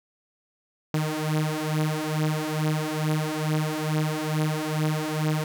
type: beating tone pair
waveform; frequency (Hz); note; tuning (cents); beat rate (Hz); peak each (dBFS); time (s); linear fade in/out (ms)
sawtooth; 153.4 / 155.7; D#3 / D#3; -24 / +2; 2.3; -23; 0.94-5.44; 2
effects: none